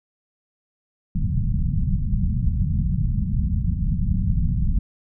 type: low-pass noise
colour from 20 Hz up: pink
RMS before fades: -21 dBFS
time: 1.15-4.79 s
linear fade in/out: 5 ms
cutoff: 200 Hz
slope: 48 dB/octave
effects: none